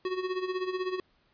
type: tone with tremolo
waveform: square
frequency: 370 Hz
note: F#4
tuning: in tune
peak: -28 dBFS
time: 0.05-1 s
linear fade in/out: 2 ms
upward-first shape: sine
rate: 16 Hz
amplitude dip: 70%
effects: pink hiss -68 dBFS RMS until 1.33 s + resampled to 11025 Hz